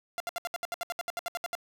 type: tone bursts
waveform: sawtooth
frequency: 692 Hz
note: F5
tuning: 16 cents flat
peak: -27 dBFS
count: 16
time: 0.18-1.552 s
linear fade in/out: 0 ms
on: 22 ms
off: 68 ms
effects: 10-bit